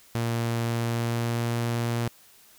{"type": "tone with pitch glide", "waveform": "sawtooth", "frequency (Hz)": [116.5, 117.79], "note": ["A#2", "A#2"], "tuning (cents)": [-1, 18], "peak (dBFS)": -21, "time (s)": [0.15, 2.08], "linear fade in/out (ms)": 0, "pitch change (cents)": 19, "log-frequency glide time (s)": [0.64, 1.57], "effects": ["white hiss -55 dBFS RMS until 2.58 s"]}